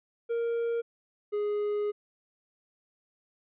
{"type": "tone pair in turn", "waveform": "triangle", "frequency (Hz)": [466.2, 415.3], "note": ["A#4", "G#4"], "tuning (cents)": [0, 0], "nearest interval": "major second", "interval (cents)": 200, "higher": "first", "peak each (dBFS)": -25, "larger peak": "neither", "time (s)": [[0.29, 0.82], [1.32, 1.92]], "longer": "second", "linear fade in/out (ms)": 20, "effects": ["resampled to 8000 Hz"]}